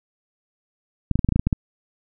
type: clicks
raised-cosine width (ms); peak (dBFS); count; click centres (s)
5; -6; 10; 1.113 / 1.156 / 1.192 / 1.246 / 1.289 / 1.323 / 1.36 / 1.395 / 1.47 / 1.528
effects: none